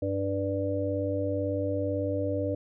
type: harmonic tone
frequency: 98 Hz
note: G2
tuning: in tune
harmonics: 1 / 3 / 5 / 6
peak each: -32 / -32 / -32 / -32 dBFS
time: 0.02-2.55 s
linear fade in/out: 5 ms
effects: none